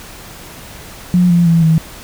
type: tone with pitch steps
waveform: sine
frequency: 178.8 / 172.51 / 166.44 / 160.59 Hz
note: F3 / F3 / E3 / E3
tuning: +41 / -21 / +17 / -45 cents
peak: -7 dBFS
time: 1.14-1.78 s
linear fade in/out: 0 ms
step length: 160 ms
effects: pink hiss -34 dBFS RMS until 2.03 s